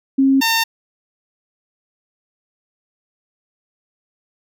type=tone pair in turn; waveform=sine / 10% pulse; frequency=270 / 908.2 Hz; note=C#4 / A#5; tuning=-45 / -45 cents; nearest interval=octave + major sixth; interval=2100 cents; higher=second; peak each=-10 / -6 dBFS; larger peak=second; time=0.18-0.41 / 0.41-0.64 s; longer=neither; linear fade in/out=10 ms; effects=none